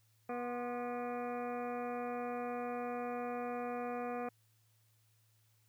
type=harmonic tone with a mistuned harmonic; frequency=243.1 Hz; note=B3; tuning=27 cents flat; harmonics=1 / 2 / 3 / 4 / 5 / 6 / 7 / 8 / 9 / 10; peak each=-43 / -41 / -42 / -53 / -48 / -55 / -57 / -58 / -60 / -55 dBFS; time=0.29-4.29 s; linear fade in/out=5 ms; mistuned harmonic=4; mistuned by=+140 cents; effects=added 110 Hz sine -70 dBFS peak until 5.68 s + white hiss -75 dBFS RMS until 5.68 s